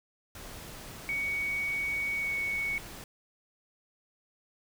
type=noise; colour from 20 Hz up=pink; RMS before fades=-45 dBFS; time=0.35-3.04 s; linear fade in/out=2 ms
type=tone with pitch glide; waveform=sine; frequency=2240 to 2223 Hz; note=C#7 to C#7; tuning=+18 to +4 cents; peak=-29 dBFS; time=1.09-2.78 s; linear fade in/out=0 ms; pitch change=-14 cents; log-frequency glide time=2.17-2.32 s
effects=none